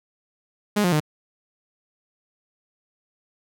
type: tone with pitch steps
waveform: sawtooth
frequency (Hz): 207.7 / 177.71 / 152.05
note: G#3 / F3 / D#3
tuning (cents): 0 / +30 / -40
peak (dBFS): -14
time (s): 0.76-1.003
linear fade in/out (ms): 10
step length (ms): 81
effects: none